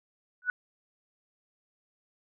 sine tone with exponential growth, 1479 Hz, F#6, 1 cent flat, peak -20 dBFS, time 0.42-0.5 s, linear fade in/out 1 ms, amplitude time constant 16 ms, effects none

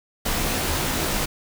pink noise with comb filter, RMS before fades -24 dBFS, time 0.25-1.26 s, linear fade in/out 10 ms, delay 17 ms, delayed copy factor -0.65, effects none

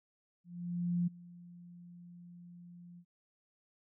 sine tone with ADSR envelope, 174.61 Hz, F3, in tune, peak -28 dBFS, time 0.44-3.05 s, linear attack 630 ms, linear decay 14 ms, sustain -22 dB, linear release 67 ms, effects none

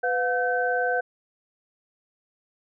sine tone cluster, 499.5 / 717 / 1536 Hz, B4 / F5 / G6, +20 / +45 / -36 cents, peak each -26 dBFS, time 0.03-1.01 s, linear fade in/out 10 ms, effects none

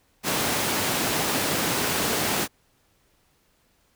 pink high-pass noise, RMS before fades -25 dBFS, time 0.23-2.48 s, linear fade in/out 50 ms, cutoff 160 Hz, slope 12 dB/octave, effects pink hiss -65 dBFS RMS until 3.95 s

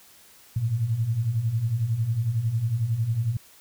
sine beating tone pair, 106.4 / 117.4 Hz, G#2 / A#2, +42 / +13 cents, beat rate 11 Hz, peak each -29 / -23 dBFS, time 0.56-3.37 s, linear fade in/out 5 ms, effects white hiss -53 dBFS RMS until 3.6 s

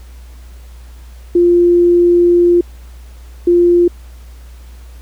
sine tone bursts at uneven times, 348.6 Hz, F4, 3 cents flat, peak -6 dBFS, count 2, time 1.35-2.61 / 3.47-3.88 s, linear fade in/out 5 ms, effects added 60 Hz sine -32 dBFS peak until 5.01 s + pink hiss -47 dBFS RMS until 5.01 s

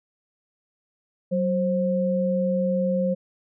sine tone pair together, 187.4 / 530 Hz, F#3 / C5, +22 / +22 cents, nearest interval octave + tritone, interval 1800 cents, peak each -23 dBFS, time 1.31-3.15 s, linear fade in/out 20 ms, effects none

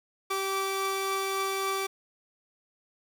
sawtooth tone pair together, 388.2 / 1161 Hz, G4 / D6, -17 / -20 cents, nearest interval octave + perfect fifth, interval 1897 cents, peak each -27 dBFS, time 0.3-1.87 s, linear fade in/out 10 ms, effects none

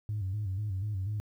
sine tone with vibrato, 100 Hz, G2, 35 cents sharp, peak -29 dBFS, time 0.09-1.2 s, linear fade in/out 0 ms, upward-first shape square, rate 4.1 Hz, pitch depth 96 cents each way, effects tanh soft clip ceiling -27 dBFS + 11-bit

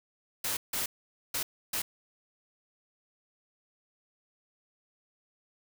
white noise bursts at uneven times, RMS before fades -32 dBFS, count 4, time 0.44-0.57 / 0.73-0.86 / 1.34-1.43 / 1.73-1.82 s, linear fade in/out 5 ms, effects none

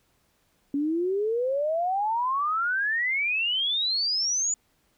sine exponential sweep, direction up, 277.2 to 7040 Hz, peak -23 dBFS, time 0.74-4.54 s, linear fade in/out 2 ms, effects pink hiss -68 dBFS RMS until 4.97 s

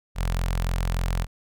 sawtooth tone with notch filter, 43.41 Hz, F1, 10 cents flat, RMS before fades -25 dBFS, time 0.15-1.27 s, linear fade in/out 50 ms, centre 320 Hz, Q 0.74, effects none

